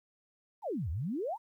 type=exponential two-way sweep; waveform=sine; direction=down then up; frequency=987.8 to 72.2 to 987.8 Hz; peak=-32 dBFS; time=0.62-1.38 s; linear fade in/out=50 ms; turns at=0.9 s; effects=12-bit